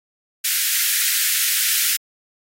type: high-pass noise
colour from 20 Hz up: white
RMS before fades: -19 dBFS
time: 0.44-1.97 s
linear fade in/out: 10 ms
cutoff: 1500 Hz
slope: 48 dB/octave
effects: AAC 48 kbps